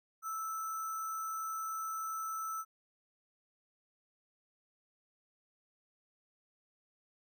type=tone with sample-and-hold; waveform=sine; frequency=1318.5 Hz; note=E6; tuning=in tune; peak=-36 dBFS; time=0.22-2.65 s; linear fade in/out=50 ms; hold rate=7350 Hz; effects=none